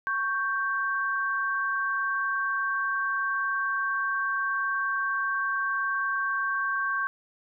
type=tone pair together; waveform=sine; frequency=1108.7 / 1567.9 Hz; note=C#6 / G6; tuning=0 / 0 cents; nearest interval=tritone; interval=600 cents; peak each=-29 / -27 dBFS; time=0.07-7.07 s; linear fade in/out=0 ms; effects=none